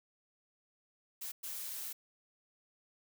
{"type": "noise bursts at uneven times", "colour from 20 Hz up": "blue", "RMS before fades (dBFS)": -42, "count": 2, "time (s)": [[1.21, 1.32], [1.43, 1.93]], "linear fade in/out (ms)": 10, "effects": []}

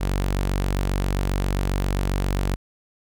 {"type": "tone", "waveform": "sawtooth", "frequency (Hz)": 47.47, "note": "F#1", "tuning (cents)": 45, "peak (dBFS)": -17, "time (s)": [0, 2.56], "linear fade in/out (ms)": 20, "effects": []}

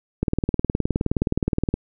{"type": "click train", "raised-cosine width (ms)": 3, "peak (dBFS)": -7, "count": 30, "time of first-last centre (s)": [0.23, 1.74], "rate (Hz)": 19.2, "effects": []}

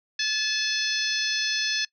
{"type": "harmonic tone with a mistuned harmonic", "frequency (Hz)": 865, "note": "A5", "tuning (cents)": -30, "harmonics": [2, 3, 4, 5, 6, 7], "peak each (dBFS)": [-29, -32, -31, -31, -29, -35], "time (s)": [0.19, 1.85], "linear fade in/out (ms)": 5, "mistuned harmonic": 5, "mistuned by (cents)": -18, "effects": ["noise-tail reverb RT60 0.1 s tail -22 dB re dry"]}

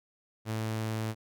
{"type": "tone", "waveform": "sawtooth", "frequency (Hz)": 110.2, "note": "A2", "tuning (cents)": 3, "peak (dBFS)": -27, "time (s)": [0.45, 1.15], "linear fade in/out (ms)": 50, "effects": []}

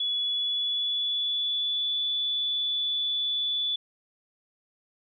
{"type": "tone with pitch glide", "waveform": "sine", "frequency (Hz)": [3402, 3461], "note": ["G#7", "A7"], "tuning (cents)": [41, -29], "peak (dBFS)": -25, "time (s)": [0, 3.76], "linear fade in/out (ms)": 5, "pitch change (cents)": 30, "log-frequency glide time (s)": [0.17, 2.01], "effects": []}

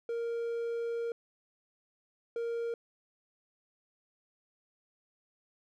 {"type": "tone bursts at uneven times", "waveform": "triangle", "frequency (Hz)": 466.2, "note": "A#4", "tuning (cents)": 0, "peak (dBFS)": -30, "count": 2, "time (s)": [[0.09, 1.12], [2.36, 2.74]], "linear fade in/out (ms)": 2, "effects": []}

